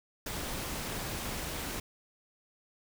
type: noise with amplitude modulation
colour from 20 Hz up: pink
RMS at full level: -35 dBFS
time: 0.26-1.8 s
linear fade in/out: 5 ms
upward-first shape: sine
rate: 224 Hz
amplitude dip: 50%
effects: none